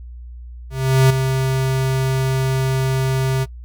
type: tone with ADSR envelope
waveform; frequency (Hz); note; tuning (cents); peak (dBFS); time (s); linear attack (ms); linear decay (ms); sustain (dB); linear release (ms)
square; 132.2; C3; +18; -9; 0.7-3.46; 400; 7; -8; 34
effects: noise-tail reverb RT60 0.1 s tail -21 dB re dry + added 60 Hz sine -32 dBFS peak until 3.64 s